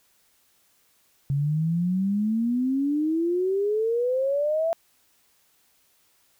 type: exponential sweep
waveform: sine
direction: up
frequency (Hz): 137.2 to 674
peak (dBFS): -21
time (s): 1.3-4.73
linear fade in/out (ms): 0
effects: white hiss -64 dBFS RMS until 6.39 s